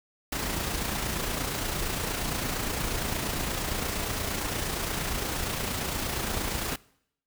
pink noise with amplitude modulation, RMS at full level -29 dBFS, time 0.32-6.76 s, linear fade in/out 5 ms, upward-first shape sine, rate 28.6 Hz, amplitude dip 40%, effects noise-tail reverb RT60 0.7 s tail -22 dB re dry

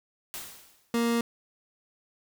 white noise with exponential decay, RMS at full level -36 dBFS, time 0.34-0.99 s, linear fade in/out 0 ms, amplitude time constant 140 ms
30% pulse tone, 233.8 Hz, A#3, 5 cents sharp, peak -21 dBFS, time 0.94-1.21 s, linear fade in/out 2 ms
effects none

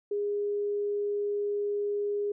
sine tone, 410.1 Hz, G#4, 22 cents flat, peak -27 dBFS, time 0.11-2.32 s, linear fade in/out 5 ms, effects none

